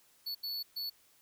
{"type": "tone bursts at uneven times", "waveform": "square", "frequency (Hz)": 4435, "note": "C#8", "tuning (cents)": 0, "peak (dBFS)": -36, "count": 3, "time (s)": [[0.26, 0.35], [0.43, 0.63], [0.76, 0.9]], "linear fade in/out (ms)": 10, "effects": ["white hiss -66 dBFS RMS until 1.21 s"]}